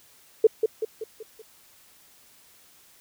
sine tone with echo, 440 Hz, A4, in tune, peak -11 dBFS, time 0.44-0.47 s, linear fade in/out 5 ms, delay 190 ms, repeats 5, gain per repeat -6 dB, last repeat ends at 1.42 s, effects white hiss -56 dBFS RMS until 3 s

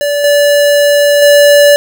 square tone with level steps, 579 Hz, D5, 25 cents flat, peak -11 / -6 / -3 dBFS, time 0.01-1.76 s, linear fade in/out 0 ms, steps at 0.24 / 1.22 s, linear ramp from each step 2 ms, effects none

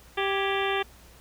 harmonic tone with a mistuned harmonic, 392 Hz, G4, in tune, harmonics 1 / 2 / 3 / 4 / 5 / 6 / 7 / 8 / 9, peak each -28 / -31 / -33 / -34 / -35 / -36 / -36 / -37 / -38 dBFS, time 0.17-0.83 s, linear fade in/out 10 ms, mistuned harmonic 4, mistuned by +94 cents, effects added 60 Hz sine -53 dBFS peak until 1.2 s + pink hiss -54 dBFS RMS until 1.2 s

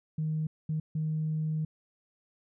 sine tone bursts at uneven times, 156 Hz, D#3, 5 cents sharp, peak -27 dBFS, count 3, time 0.18-0.47 / 0.69-0.8 / 0.95-1.65 s, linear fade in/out 5 ms, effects tanh soft clip ceiling -23 dBFS

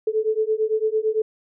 sine beating tone pair, 431.5 / 440.4 Hz, A4 / A4, -34 / +2 cents, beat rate 8.9 Hz, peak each -22 dBFS, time 0.07-1.22 s, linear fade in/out 5 ms, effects none

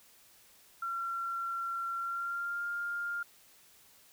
sine tone with pitch glide, 1366 to 1403.6 Hz, F6 to F6, -39 to +8 cents, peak -33 dBFS, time 0.82-3.23 s, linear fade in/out 5 ms, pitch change +47 cents, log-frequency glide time 1.96-2.64 s, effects white hiss -61 dBFS RMS until 4.12 s

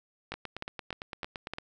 two click trains, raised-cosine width 0.3 ms, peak -19 / -21 dBFS, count 5 / 12, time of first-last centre 0.32-1.536 / 0.34-1.584 s, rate 3.29 / 8.84 Hz, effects none

